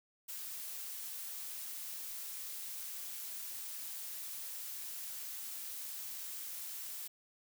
blue noise, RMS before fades -44 dBFS, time 0.28-7.08 s, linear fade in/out 10 ms, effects none

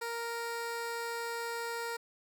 15% pulse tone, 466.2 Hz, A#4, in tune, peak -29 dBFS, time 0.01-1.97 s, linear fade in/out 10 ms, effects none

